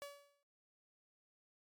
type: tone with exponential decay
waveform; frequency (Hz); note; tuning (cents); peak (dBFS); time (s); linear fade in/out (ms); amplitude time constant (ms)
sawtooth; 570; C#5; +48; -40; 0.02-0.43; 0; 88
effects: noise-tail reverb RT60 0.3 s tail -17 dB re dry + MP3 96 kbps